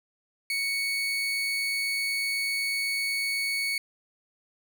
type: tone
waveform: 30% pulse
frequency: 2223 Hz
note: C#7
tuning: 4 cents sharp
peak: -24 dBFS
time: 0.5-3.78 s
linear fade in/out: 2 ms
effects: none